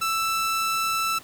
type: tone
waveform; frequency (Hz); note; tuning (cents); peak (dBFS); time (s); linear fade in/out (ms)
sawtooth; 1324; E6; +7; -19; 0.01-1.19; 10
effects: pink hiss -47 dBFS RMS until 1.23 s + high-pass 60 Hz 12 dB/octave